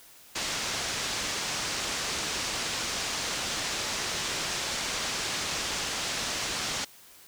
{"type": "low-pass noise", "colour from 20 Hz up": "white", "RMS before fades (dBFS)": -32, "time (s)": [0.35, 6.85], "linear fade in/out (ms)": 10, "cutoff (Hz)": 6900, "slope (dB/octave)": 24, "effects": ["white hiss -53 dBFS RMS until 7.27 s"]}